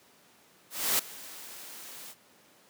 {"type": "noise with ADSR envelope", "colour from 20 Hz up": "white", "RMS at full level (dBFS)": -25, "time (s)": [0.7, 2.15], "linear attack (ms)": 290, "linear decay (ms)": 5, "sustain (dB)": -20, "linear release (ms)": 50, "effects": ["pink hiss -60 dBFS RMS until 2.69 s", "high-pass 200 Hz 12 dB/octave"]}